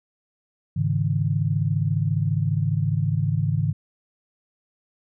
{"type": "chord", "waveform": "sine", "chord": "Ab suspended fourth", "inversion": "none", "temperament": "equal with one note detuned", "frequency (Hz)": [103.83, 138.59, 158.37], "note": ["Ab2", "Db3", "Eb3"], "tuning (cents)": [0, 0, 31], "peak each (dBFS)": -24, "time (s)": [0.76, 3.73], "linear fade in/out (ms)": 10, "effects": []}